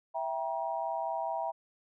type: chord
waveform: sine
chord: E diminished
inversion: none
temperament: equal with one note detuned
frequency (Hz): 659.3 / 784 / 950.3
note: E5 / G5 / Bb5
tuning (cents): 0 / 0 / +33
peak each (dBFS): -35 / -36 / -36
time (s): 0.14-1.52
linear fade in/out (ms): 20
effects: none